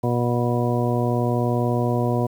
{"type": "harmonic tone with a mistuned harmonic", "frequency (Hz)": 120.8, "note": "B2", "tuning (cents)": -38, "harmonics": [1, 2, 3, 4, 5, 6, 8], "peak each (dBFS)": [-22, -25, -27, -28, -29, -30, -31], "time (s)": [0.03, 2.27], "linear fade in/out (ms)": 10, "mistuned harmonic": 8, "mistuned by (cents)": 22, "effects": ["8-bit"]}